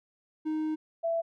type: tone pair in turn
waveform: triangle / sine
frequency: 311.1 / 665.9 Hz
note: D#4 / E5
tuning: 0 / +17 cents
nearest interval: octave + minor second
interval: 1317 cents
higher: second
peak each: -26 dBFS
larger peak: neither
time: 0.45-0.76 / 1.03-1.22 s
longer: first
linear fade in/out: 20 ms
effects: none